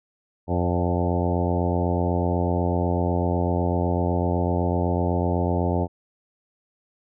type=harmonic tone with a mistuned harmonic; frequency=88 Hz; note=F2; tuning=14 cents sharp; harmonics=1 / 2 / 3 / 4 / 5 / 6 / 7 / 8 / 9 / 10; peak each=-24 / -27 / -29 / -30 / -31 / -32 / -32 / -33 / -34 / -34 dBFS; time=0.47-5.88 s; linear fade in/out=50 ms; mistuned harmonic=7; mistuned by=-22 cents; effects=none

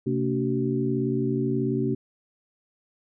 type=tone cluster; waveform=sine; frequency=131 / 228 / 286.4 / 378.7 Hz; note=C3 / A#3 / D4 / F#4; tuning=+2 / -38 / -43 / +40 cents; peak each=-28 dBFS; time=0.06-1.95 s; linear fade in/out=10 ms; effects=none

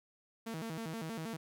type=tone with vibrato; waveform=sawtooth; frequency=190.7 Hz; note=G3; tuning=47 cents flat; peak=-35 dBFS; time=0.46-1.37 s; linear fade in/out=10 ms; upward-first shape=square; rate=6.3 Hz; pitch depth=300 cents each way; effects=none

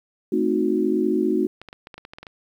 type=chord; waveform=sine; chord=A diminished seventh; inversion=none; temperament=equal with one note detuned; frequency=220 / 261.6 / 311.1 / 366 Hz; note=A3 / C4 / Eb4 / Gb4; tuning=0 / 0 / 0 / -19 cents; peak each=-25 / -26 / -23 / -22 dBFS; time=0.32-1.47 s; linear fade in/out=5 ms
type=clicks; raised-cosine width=0.3 ms; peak=-23 dBFS; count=11; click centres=1.616 / 1.687 / 1.729 / 1.871 / 1.942 / 1.98 / 2.051 / 2.135 / 2.185 / 2.23 / 2.268 s
effects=9-bit

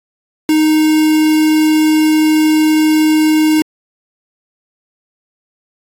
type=tone with quantisation; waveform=triangle; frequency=310.4 Hz; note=D#4; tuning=4 cents flat; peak=-6 dBFS; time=0.49-3.62 s; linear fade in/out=2 ms; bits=3; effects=AAC 48 kbps

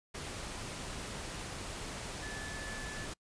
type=tone in noise; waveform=sine; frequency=1736 Hz; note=A6; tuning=24 cents flat; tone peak=-44 dBFS; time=2.22-3.06 s; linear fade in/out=10 ms; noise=pink; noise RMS=-42 dBFS; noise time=0.14-3.14 s; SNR=-5 dB; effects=noise-tail reverb RT60 0.1 s tail -26 dB re dry + resampled to 22050 Hz

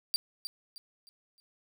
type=tone with echo; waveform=40% pulse; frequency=4699 Hz; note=D8; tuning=in tune; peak=-25 dBFS; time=0.14-0.16 s; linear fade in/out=0 ms; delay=310 ms; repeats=4; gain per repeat=-9 dB; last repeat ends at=1.4 s; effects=none

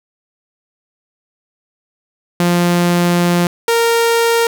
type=tone pair in turn; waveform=sawtooth; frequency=174.61 / 463.6 Hz; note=F3 / A#4; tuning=0 / -10 cents; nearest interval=octave + perfect fourth; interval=1690 cents; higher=second; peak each=-7 dBFS; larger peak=neither; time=2.4-3.47 / 3.68-4.47 s; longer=first; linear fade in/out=2 ms; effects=none

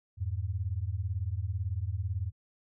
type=beating tone pair; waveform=sine; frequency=85 / 103 Hz; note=F2 / G#2; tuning=-46 / -14 cents; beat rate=18 Hz; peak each=-33 / -33 dBFS; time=0.17-2.32 s; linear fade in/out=50 ms; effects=none

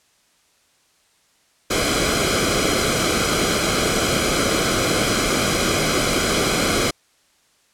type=noise with comb filter; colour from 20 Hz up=pink; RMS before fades=-19 dBFS; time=1.7-6.91 s; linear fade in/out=10 ms; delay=1.1 ms; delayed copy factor=-0.7; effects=white hiss -60 dBFS RMS until 7.73 s + low-pass 9000 Hz 12 dB/octave

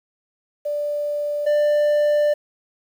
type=tone pair in turn; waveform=sine / triangle; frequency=587.3 / 592.1 Hz; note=D5 / D5; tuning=0 / +14 cents; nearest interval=unison; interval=14 cents; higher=second; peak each=-21 / -13 dBFS; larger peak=second; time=0.65-1.46 / 1.46-2.34 s; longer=second; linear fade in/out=10 ms; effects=8-bit

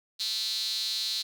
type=tone with high-pass filter; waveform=sawtooth; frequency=220 Hz; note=A3; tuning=in tune; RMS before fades=-31 dBFS; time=0.19-1.23 s; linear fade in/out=20 ms; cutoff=4100 Hz; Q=9; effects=none

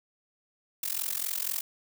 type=noise with amplitude modulation; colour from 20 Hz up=blue; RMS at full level=-28 dBFS; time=0.83-1.61 s; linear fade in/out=5 ms; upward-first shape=sine; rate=44 Hz; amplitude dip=95%; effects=none

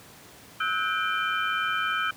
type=tone cluster; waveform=sine; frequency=1296 / 1479 / 1582 / 2386 / 3076 Hz; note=E6 / F#6 / G6 / D7 / G7; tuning=-30 / -1 / +15 / +27 / -33 cents; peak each=-28 / -30 / -32 / -34 / -34 dBFS; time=0.6-2.11 s; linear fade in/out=5 ms; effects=pink hiss -49 dBFS RMS until 2.16 s + high-pass 100 Hz 12 dB/octave

